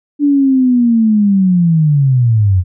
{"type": "linear sweep", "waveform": "sine", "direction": "down", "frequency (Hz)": [293.3, 87.1], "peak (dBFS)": -7, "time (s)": [0.19, 2.64], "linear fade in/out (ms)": 50, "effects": []}